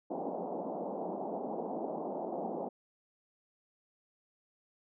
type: band-pass noise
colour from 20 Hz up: white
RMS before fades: -38 dBFS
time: 0.1-2.69 s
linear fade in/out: 10 ms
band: 180 to 830 Hz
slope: 48 dB/octave
effects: none